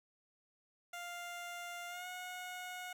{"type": "tone with pitch glide", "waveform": "15% pulse", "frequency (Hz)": [699, 727.4], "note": ["F5", "F#5"], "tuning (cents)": [1, -30], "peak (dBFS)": -37, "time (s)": [0.93, 2.93], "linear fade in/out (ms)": 5, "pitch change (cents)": 69, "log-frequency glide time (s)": [1.88, 2.07], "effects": []}